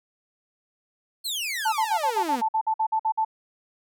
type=exponential sweep; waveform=sawtooth; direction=down; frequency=4385 to 220 Hz; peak=-24 dBFS; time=1.24-2.42 s; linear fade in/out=20 ms
type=tone bursts; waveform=sine; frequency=880 Hz; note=A5; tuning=in tune; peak=-20 dBFS; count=13; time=1.65-3.249 s; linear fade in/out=10 ms; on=75 ms; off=52 ms
effects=none